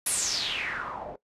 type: noise with low-pass filter sweep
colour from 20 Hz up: white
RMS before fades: -31 dBFS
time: 0.06-1.16 s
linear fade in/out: 5 ms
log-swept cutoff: 11000 to 530 Hz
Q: 5.8
effects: noise-tail reverb RT60 0.1 s tail -17 dB re dry + resampled to 32000 Hz